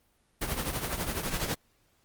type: noise with tremolo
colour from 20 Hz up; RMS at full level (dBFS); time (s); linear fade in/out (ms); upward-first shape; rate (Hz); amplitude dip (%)
pink; -29; 0.41-1.55; 10; triangle; 12; 70
effects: pink hiss -69 dBFS RMS until 2.04 s + Opus 32 kbps